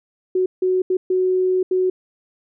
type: tone bursts at uneven times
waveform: sine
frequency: 370.2 Hz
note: F#4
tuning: 1 cent sharp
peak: -15 dBFS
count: 5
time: 0.35-0.46 / 0.62-0.82 / 0.9-0.97 / 1.1-1.63 / 1.71-1.9 s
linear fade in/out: 5 ms
effects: none